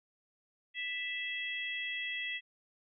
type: harmonic tone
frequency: 659.3 Hz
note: E5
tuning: in tune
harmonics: 3 / 4 / 5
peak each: -38 / -40 / -41 dBFS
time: 0.74-2.41 s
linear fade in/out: 50 ms
effects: none